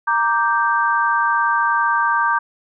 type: chord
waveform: sine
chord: G minor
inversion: first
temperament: equal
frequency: 932.3 / 1174.7 / 1568 Hz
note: Bb5 / D6 / G6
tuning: 0 / 0 / 0 cents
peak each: -19 dBFS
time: 0.07-2.39 s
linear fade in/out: 10 ms
effects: none